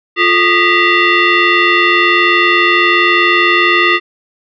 sine tone with frequency modulation, 351.6 Hz, F4, 12 cents sharp, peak -7 dBFS, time 0.16-4 s, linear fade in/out 50 ms, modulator 791 Hz, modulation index 3.5, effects none

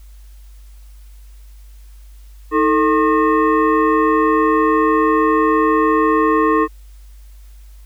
sine tone with frequency modulation, 316.4 Hz, D#4, 29 cents sharp, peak -11 dBFS, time 2.51-6.68 s, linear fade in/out 50 ms, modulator 759 Hz, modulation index 1.4, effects added 50 Hz sine -37 dBFS peak until 7.85 s + white hiss -55 dBFS RMS until 7.85 s

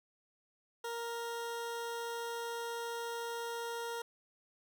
20% pulse tone, 467.1 Hz, A#4, 3 cents sharp, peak -33 dBFS, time 0.84-4.02 s, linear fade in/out 5 ms, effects 12-bit

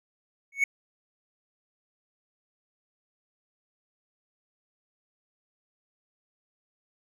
triangle tone with exponential growth, 2217 Hz, C#7, in tune, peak -15 dBFS, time 0.52-0.64 s, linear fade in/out 5 ms, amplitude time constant 24 ms, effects none

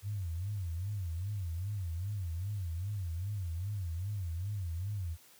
sine tone with vibrato, 92.5 Hz, F#2, in tune, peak -33 dBFS, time 0.02-5.17 s, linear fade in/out 50 ms, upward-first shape sine, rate 2.5 Hz, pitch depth 220 cents each way, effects white hiss -60 dBFS RMS until 5.39 s + high-pass 60 Hz 12 dB/octave

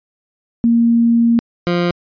sine / 20% pulse tone pair in turn, 233.1 / 174.63 Hz, A#3 / F3, 0 / 0 cents, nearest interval perfect fourth, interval 500 cents, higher first, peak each -9 dBFS, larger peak neither, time 0.64-1.39 / 1.67-1.91 s, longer first, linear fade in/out 0 ms, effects resampled to 11025 Hz

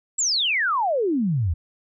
sine exponential sweep, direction down, 7902 to 75.1 Hz, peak -19 dBFS, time 0.18-1.54 s, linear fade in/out 10 ms, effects none

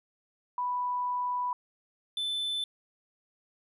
sine / triangle tone pair in turn, 987.8 / 3520 Hz, B5 / A7, 0 / 0 cents, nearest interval octave + minor seventh, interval 2200 cents, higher second, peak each -28 dBFS, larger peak neither, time 0.58-1.53 / 2.17-2.64 s, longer first, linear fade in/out 2 ms, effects resampled to 32000 Hz

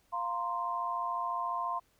sine chord, F suspended fourth, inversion none, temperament equal, 698.5 / 932.3 / 1046.5 Hz, F5 / Bb5 / C6, 0 / 0 / 0 cents, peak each -38 / -38 / -33 dBFS, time 0.12-1.8 s, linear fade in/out 20 ms, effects pink hiss -70 dBFS RMS until 1.99 s

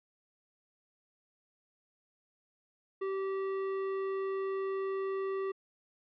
sine tone with hard clipping, 386.9 Hz, G4, 23 cents flat, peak -34 dBFS, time 3.01-5.52 s, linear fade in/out 10 ms, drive 15 dB, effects low-pass 2000 Hz 12 dB/octave

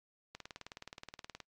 click train, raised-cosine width 0.2 ms, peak -28 dBFS, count 21, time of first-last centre 0.35-1.403 s, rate 19 Hz, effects noise-tail reverb RT60 0.1 s tail -23 dB re dry + AAC 64 kbps

